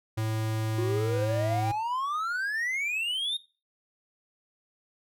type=tone with pitch glide; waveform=square; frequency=110 to 108.61 Hz; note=A2 to A2; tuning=0 to -22 cents; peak=-28 dBFS; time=0.17-1.72 s; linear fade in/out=10 ms; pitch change=-22 cents; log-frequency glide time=1.08-1.19 s
type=exponential sweep; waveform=triangle; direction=up; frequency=347.1 to 3729 Hz; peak=-26 dBFS; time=0.78-3.37 s; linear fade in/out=5 ms
effects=noise-tail reverb RT60 0.3 s tail -17 dB re dry